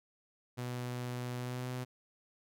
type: tone with pitch glide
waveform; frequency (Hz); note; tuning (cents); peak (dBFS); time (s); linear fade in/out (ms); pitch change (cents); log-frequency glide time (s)
sawtooth; 123.47 to 126.14; B2 to B2; 0 to +37; -33; 0.57-1.85; 20; +37; 1.37-1.67
effects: none